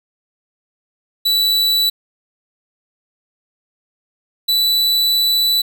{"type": "tone pair in turn", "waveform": "45% pulse", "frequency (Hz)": [3951, 3967], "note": ["B7", "B7"], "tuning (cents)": [0, 7], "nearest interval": "unison", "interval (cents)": 7, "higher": "second", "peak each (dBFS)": -13, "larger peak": "neither", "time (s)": [[1.25, 1.9], [4.48, 5.62]], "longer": "second", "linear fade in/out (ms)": 10, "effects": []}